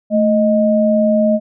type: tone pair together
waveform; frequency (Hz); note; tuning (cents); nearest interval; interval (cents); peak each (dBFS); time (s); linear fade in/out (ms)
sine; 219.8 / 622.4; A3 / D#5; -2 / 0; octave + tritone; 1802; -13; 0.1-1.4; 50
effects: none